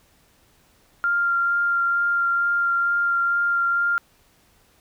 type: tone with vibrato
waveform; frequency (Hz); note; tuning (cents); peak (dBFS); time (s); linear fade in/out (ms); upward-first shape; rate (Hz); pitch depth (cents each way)
sine; 1392; F6; -6; -18; 1.04-3.98; 0; sine; 2.2; 10
effects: pink hiss -59 dBFS RMS until 4.8 s